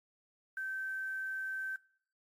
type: tone with quantisation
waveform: sine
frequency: 1548 Hz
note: G6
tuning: 22 cents flat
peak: -36 dBFS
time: 0.57-1.76 s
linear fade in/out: 2 ms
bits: 10
effects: noise-tail reverb RT60 0.6 s tail -22 dB re dry + AAC 48 kbps